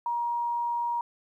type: tone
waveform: sine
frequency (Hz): 948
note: A#5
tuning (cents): +29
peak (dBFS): -26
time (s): 0.06-1.01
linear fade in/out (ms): 2
effects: 11-bit